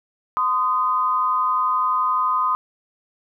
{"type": "tone pair together", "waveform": "sine", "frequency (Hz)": [1028.4, 1240], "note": ["C6", "D#6"], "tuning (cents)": [-30, -6], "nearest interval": "minor third", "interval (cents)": 324, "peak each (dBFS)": -20, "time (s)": [0.37, 2.55], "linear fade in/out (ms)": 0, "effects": []}